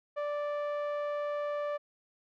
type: tone with low-pass filter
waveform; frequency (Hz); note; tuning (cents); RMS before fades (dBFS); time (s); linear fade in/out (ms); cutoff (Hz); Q
sawtooth; 586; D5; -4; -34; 0.16-1.78; 20; 1300; 0.71
effects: none